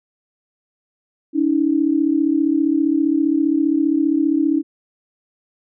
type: tone pair together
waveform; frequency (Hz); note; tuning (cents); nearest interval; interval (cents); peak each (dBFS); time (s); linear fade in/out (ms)
sine; 284.9 / 320; C#4 / D#4; +48 / +49; major second; 201; -17; 1.33-4.63; 50
effects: none